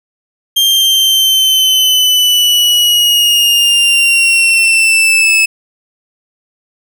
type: linear sweep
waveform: 40% pulse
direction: down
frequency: 3189 to 2598 Hz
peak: -6 dBFS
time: 0.56-5.46 s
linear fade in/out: 10 ms
effects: none